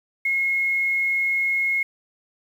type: tone with quantisation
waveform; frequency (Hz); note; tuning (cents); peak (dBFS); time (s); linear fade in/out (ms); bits
sine; 2163; C#7; -43; -19; 0.25-1.83; 5; 8
effects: none